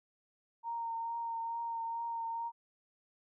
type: tone with vibrato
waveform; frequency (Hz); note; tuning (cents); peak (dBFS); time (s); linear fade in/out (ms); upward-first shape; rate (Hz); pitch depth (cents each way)
sine; 923; A#5; -17; -35; 0.63-2.52; 50; triangle; 2.3; 20
effects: none